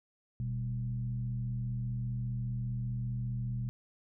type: tone with frequency modulation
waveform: sine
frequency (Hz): 122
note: B2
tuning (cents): -21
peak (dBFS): -32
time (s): 0.4-3.69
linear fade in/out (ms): 0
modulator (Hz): 75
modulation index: 0.57
effects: none